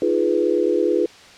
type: chord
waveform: sine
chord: F half-diminished seventh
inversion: third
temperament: equal with one note detuned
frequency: 311.1 / 349.2 / 418.4 / 493.9 Hz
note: Eb4 / F4 / Ab4 / Cb5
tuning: 0 / 0 / +13 / 0 cents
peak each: -24 / -20 / -21 / -22 dBFS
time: 0.02-1.06 s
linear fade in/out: 2 ms
effects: white hiss -44 dBFS RMS until 1.37 s + low-pass 5000 Hz 12 dB/octave